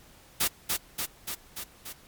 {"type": "noise with echo", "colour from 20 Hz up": "white", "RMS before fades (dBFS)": -25, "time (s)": [0.4, 0.48], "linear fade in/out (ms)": 10, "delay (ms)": 290, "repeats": 5, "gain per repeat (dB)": -3, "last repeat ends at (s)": 1.93, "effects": ["pink hiss -55 dBFS RMS until 2.07 s", "MP3 96 kbps"]}